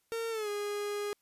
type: tone with pitch glide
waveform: 45% pulse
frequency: 456.8 to 411.7 Hz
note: A#4 to G#4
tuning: -35 to -15 cents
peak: -33 dBFS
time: 0.12-1.13 s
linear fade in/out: 0 ms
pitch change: -180 cents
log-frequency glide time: 0.3-0.49 s
effects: white hiss -75 dBFS RMS until 1.21 s + resampled to 32000 Hz